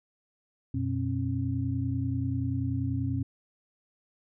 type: tone cluster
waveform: sine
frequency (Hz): 91.2 / 121.5 / 269.4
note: F#2 / B2 / C#4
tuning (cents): -24 / -28 / -49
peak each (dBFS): -32 / -30 / -32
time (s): 0.74-3.23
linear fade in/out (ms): 5
effects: none